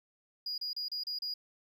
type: tone bursts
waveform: triangle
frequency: 4883 Hz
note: D#8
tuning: 33 cents flat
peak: -32 dBFS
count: 6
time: 0.46-1.34 s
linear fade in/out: 5 ms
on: 120 ms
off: 32 ms
effects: tanh soft clip ceiling -29 dBFS